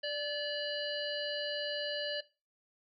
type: harmonic tone with a mistuned harmonic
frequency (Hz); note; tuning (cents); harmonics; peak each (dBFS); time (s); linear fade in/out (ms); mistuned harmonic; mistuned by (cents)
587.3; D5; 0; 1 / 3 / 5 / 7 / 8; -37 / -40 / -40 / -44 / -44; 0.03-2.21; 10; 3; -34
effects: noise-tail reverb RT60 0.3 s tail -18 dB re dry